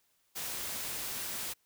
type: noise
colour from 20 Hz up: white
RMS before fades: -38 dBFS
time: 0.35-1.54 s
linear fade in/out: 20 ms
effects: white hiss -73 dBFS RMS until 1.65 s